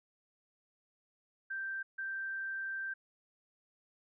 sine tone bursts at uneven times, 1568 Hz, G6, in tune, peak -36 dBFS, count 2, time 1.5-1.83 / 1.98-2.94 s, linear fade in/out 10 ms, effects none

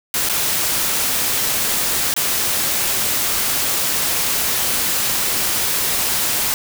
white noise with dropouts, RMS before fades -19 dBFS, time 0.14-6.54 s, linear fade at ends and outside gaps 1 ms, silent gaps 0.289-0.296 / 2.14-2.164 s, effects none

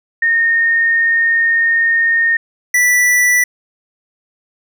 sine / square tone pair in turn, 1839 / 1968.5 Hz, A#6 / B6, -24 / -6 cents, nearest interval minor second, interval 118 cents, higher second, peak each -10 dBFS, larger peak neither, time 0.22-2.37 / 2.74-3.44 s, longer first, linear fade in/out 5 ms, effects none

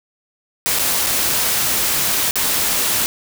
white noise with dropouts, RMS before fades -18 dBFS, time 0.66-3.06 s, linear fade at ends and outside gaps 0 ms, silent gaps 0.789-0.794 / 1.063-1.068 / 2.31-2.356 s, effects none

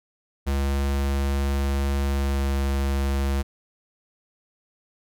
square tone with pitch glide, 69.3 to 68.74 Hz, C#2 to C#2, 0 to -14 cents, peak -22 dBFS, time 0.46-3.43 s, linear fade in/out 20 ms, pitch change -14 cents, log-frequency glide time 2.2-2.42 s, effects none

